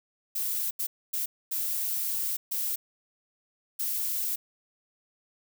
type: noise bursts at uneven times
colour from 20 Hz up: violet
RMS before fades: -30 dBFS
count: 6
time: 0.35-0.71 / 0.79-0.87 / 1.13-1.26 / 1.51-2.37 / 2.51-2.76 / 3.79-4.36 s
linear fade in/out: 10 ms
effects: none